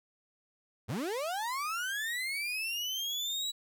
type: linear sweep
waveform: 35% pulse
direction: up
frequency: 82.41 to 3935 Hz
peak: -31 dBFS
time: 0.88-3.52 s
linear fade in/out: 20 ms
effects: none